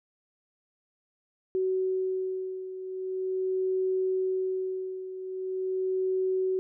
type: beating tone pair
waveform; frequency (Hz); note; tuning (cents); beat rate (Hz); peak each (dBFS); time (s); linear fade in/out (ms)
sine; 375.1 / 375.52; F#4 / F#4; +24 / +26; 0.42; -28 / -33; 1.55-6.59; 0
effects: none